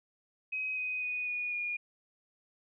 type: tone with pitch steps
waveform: sine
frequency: 2530 / 2505 / 2481 / 2457 / 2433 Hz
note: D#7 / D#7 / D#7 / D#7 / D#7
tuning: +28 / +11 / -6 / -22 / -39 cents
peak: -32 dBFS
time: 0.52-1.77 s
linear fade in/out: 10 ms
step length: 250 ms
effects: none